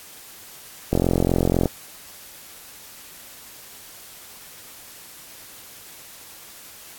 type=click train; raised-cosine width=2 ms; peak=-5 dBFS; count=33; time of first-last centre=0.93-1.657 s; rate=44 Hz; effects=white hiss -43 dBFS RMS until 6.98 s + AAC 64 kbps